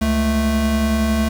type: tone pair together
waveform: square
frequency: 69.72 / 220 Hz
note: C#2 / A3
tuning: +11 / 0 cents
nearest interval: octave + minor sixth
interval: 1989 cents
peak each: -21 / -18 dBFS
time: 0.01-1.29 s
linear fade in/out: 10 ms
effects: 7-bit